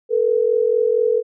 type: tone pair together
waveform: sine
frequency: 440 / 484.3 Hz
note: A4 / B4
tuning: 0 / -34 cents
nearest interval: major second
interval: 166 cents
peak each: -17 dBFS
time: 0.09-1.23 s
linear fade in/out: 50 ms
effects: none